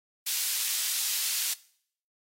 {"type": "high-pass noise", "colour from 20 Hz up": "pink", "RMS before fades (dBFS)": -30, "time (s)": [0.26, 1.54], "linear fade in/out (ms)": 10, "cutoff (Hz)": 3900, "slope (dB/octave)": 12, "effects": ["noise-tail reverb RT60 0.6 s tail -20 dB re dry", "AAC 48 kbps"]}